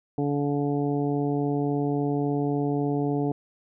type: harmonic tone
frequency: 143.6 Hz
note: D3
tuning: 39 cents flat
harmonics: 1 / 2 / 3 / 4 / 5 / 6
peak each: -28 / -26 / -29 / -42 / -34 / -42 dBFS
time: 0.18-3.32 s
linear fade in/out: 2 ms
effects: none